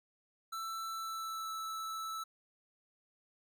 square tone with pitch glide, 1331 to 1314.2 Hz, E6 to E6, +16 to -6 cents, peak -39 dBFS, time 0.52-2.24 s, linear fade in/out 10 ms, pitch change -22 cents, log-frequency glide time 0.87-1.54 s, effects none

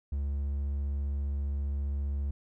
triangle tone with vibrato, 70.4 Hz, C#2, 27 cents sharp, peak -27 dBFS, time 0.12-2.31 s, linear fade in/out 5 ms, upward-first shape sine, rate 15 Hz, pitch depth 8 cents each way, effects none

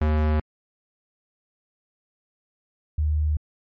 square / sine tone pair in turn, 76.7 / 76.04 Hz, D#2 / D#2, -24 / -39 cents, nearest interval unison, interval 15 cents, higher first, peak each -19 dBFS, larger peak neither, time 0.01-0.4 / 2.98-3.37 s, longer neither, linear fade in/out 5 ms, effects low-pass 2000 Hz 12 dB/octave + MP3 48 kbps

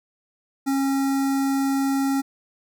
square tone with notch filter, 272.6 Hz, C#4, 29 cents flat, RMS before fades -22 dBFS, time 0.66-2.22 s, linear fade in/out 20 ms, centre 3000 Hz, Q 1, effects none

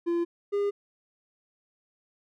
triangle tone pair in turn, 342.1 / 405.4 Hz, F4 / G#4, -36 / -42 cents, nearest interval minor third, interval 294 cents, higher second, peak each -22 dBFS, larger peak neither, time 0.06-0.25 / 0.52-0.71 s, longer neither, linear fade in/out 20 ms, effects none

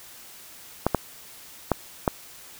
clicks, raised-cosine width 1 ms, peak -5 dBFS, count 4, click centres 0.866 / 0.947 / 1.717 / 2.078 s, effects white hiss -46 dBFS RMS until 2.59 s

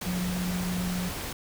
sine tone in noise, 180 Hz, F#3, 47 cents flat, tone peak -28 dBFS, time 0.06-1.09 s, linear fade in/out 5 ms, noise pink, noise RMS -35 dBFS, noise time 0.01-1.33 s, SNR +4 dB, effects none

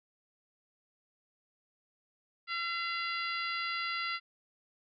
harmonic tone with a mistuned harmonic, 680 Hz, F5, 46 cents flat, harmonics 2 / 3 / 4 / 5 / 6 / 7, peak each -37 / -37 / -41 / -45 / -44 / -43 dBFS, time 2.47-4.2 s, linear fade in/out 50 ms, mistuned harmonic 4, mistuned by +32 cents, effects none

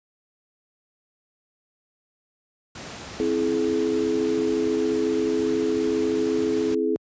pink noise, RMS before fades -37 dBFS, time 2.75-6.75 s, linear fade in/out 5 ms
sine chord, C augmented, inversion none, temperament equal with one note detuned, 261.6 / 329.6 / 423.8 Hz, C4 / E4 / G#4, 0 / 0 / +35 cents, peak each -27 / -25 / -23 dBFS, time 3.2-6.96 s, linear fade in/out 0 ms
effects high-pass 80 Hz 12 dB/octave + resampled to 16000 Hz

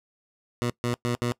15% pulse tone bursts at uneven times, 120.6 Hz, B2, 41 cents flat, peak -18 dBFS, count 4, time 0.62-0.7 / 0.84-0.94 / 1.05-1.15 / 1.22-1.32 s, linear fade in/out 0 ms, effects noise-tail reverb RT60 0.1 s tail -22 dB re dry + low-pass 11000 Hz 12 dB/octave

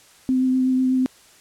sine tone with vibrato, 258.1 Hz, C4, 23 cents flat, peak -16 dBFS, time 0.29-1.06 s, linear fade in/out 0 ms, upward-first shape triangle, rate 8.1 Hz, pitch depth 16 cents each way, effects white hiss -51 dBFS RMS until 1.4 s + low-pass 10000 Hz 12 dB/octave

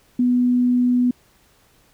sine tone, 246.9 Hz, B3, in tune, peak -14 dBFS, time 0.19-1.11 s, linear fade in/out 5 ms, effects pink hiss -57 dBFS RMS until 1.93 s

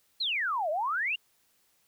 sine exponential two-way sweep, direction down then up, 4361 to 588 to 2925 Hz, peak -27 dBFS, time 0.2-1.16 s, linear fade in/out 10 ms, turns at 0.7 s, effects white hiss -69 dBFS RMS until 1.87 s

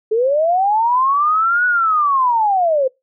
sine linear two-way sweep, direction up then down, 422 to 1480 to 505 Hz, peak -12 dBFS, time 0.11-2.88 s, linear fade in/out 10 ms, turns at 1.66 s, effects noise-tail reverb RT60 0.2 s tail -23 dB re dry

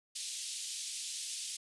white band-pass noise, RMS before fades -41 dBFS, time 0.15-1.57 s, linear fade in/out 10 ms, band 3000 to 9700 Hz, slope 24 dB/octave, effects resampled to 24000 Hz

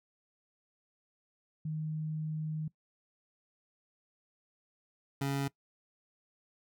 sine / 25% pulse tone pair in turn, 155.56 / 138.59 Hz, D#3 / C#3, 0 / 0 cents, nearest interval major second, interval 200 cents, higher first, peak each -33 / -27 dBFS, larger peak second, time 1.65-2.68 / 5.21-5.48 s, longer first, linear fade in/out 5 ms, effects noise-tail reverb RT60 0.1 s tail -21 dB re dry

